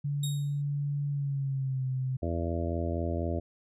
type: tone with pitch glide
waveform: sine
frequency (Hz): 143.5 to 130.08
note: D3 to C3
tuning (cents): -40 to -10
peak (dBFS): -28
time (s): 0.04-2.17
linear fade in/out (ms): 10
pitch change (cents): -170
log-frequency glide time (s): 1.09-1.85
type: tone with exponential decay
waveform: 20% pulse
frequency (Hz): 3744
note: A#7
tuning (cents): +7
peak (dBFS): -27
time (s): 0.23-0.62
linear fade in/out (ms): 5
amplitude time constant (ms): 84
type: harmonic tone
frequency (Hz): 84.1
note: E2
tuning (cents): +35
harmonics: 1 / 2 / 3 / 4 / 5 / 6 / 7 / 8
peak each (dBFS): -31 / -39 / -37 / -37 / -41 / -43 / -38 / -40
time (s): 2.22-3.4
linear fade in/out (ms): 10
effects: none